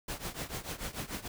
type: noise with tremolo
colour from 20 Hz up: pink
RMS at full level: -36 dBFS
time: 0.08-1.28 s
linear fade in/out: 5 ms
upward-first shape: triangle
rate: 6.8 Hz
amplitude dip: 90%
effects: none